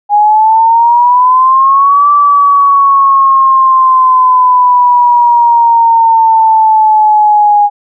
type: exponential two-way sweep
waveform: sine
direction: up then down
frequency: 821 to 1164 to 821 Hz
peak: -3 dBFS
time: 0.09-7.7 s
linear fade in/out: 50 ms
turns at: 2.1 s
effects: none